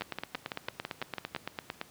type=two click trains; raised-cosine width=0.3 ms; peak=-18 / -18 dBFS; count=9 / 17; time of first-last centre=0.02-1.349 / 0.01-1.814 s; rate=6.02 / 8.87 Hz; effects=pink hiss -56 dBFS RMS until 1.9 s + high-pass 100 Hz 12 dB/octave